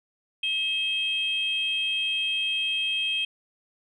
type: tone pair together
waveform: sine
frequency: 2577 / 3199 Hz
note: E7 / G7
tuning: -40 / +34 cents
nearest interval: major third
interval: 374 cents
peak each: -27 / -25 dBFS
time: 0.43-3.25 s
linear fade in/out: 5 ms
effects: tanh soft clip ceiling -18 dBFS